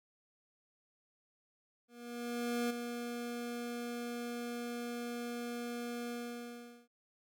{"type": "tone with ADSR envelope", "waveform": "25% pulse", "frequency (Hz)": 239, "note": "A#3", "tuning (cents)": 43, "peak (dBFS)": -28, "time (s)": [1.88, 6.88], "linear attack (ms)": 820, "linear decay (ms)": 13, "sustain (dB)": -7, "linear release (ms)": 770, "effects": []}